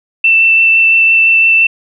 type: tone with vibrato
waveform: sine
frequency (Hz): 2671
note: E7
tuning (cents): +22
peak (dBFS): -5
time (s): 0.24-1.67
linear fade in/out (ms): 5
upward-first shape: triangle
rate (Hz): 5.9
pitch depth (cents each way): 10
effects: none